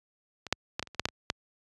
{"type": "clicks", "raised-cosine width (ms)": 0.2, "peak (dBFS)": [-22, -6, -12, -14, -30, -28, -9, -7, -20, -9], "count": 10, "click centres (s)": [0.467, 0.526, 0.795, 0.827, 0.873, 0.947, 0.996, 1.055, 1.087, 1.301], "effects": ["high-pass 60 Hz 12 dB/octave", "resampled to 24000 Hz"]}